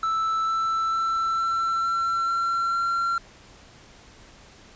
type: tone with pitch steps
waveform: triangle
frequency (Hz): 1318.5 / 1326.9 / 1335.4 / 1343.9 / 1352.4 / 1361.1 / 1369.7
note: E6 / E6 / E6 / E6 / E6 / F6 / F6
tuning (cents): 0 / +11 / +22 / +33 / +44 / -45 / -34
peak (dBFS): -20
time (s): 0.03-3.18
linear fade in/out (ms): 2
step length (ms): 450
effects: pink hiss -50 dBFS RMS until 4.75 s + resampled to 16000 Hz